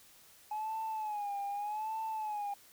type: tone with vibrato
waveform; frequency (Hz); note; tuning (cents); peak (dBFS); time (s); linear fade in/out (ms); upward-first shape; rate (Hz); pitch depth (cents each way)
sine; 843; G#5; +26; -33; 0.51-2.54; 5; sine; 0.83; 87
effects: tanh soft clip ceiling -32 dBFS + white hiss -60 dBFS RMS until 2.72 s